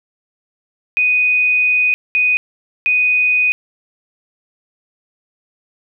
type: tone bursts at uneven times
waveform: sine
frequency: 2489 Hz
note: D#7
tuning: in tune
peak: -11 dBFS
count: 3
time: 0.97-1.94 / 2.15-2.37 / 2.86-3.52 s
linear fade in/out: 0 ms
effects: none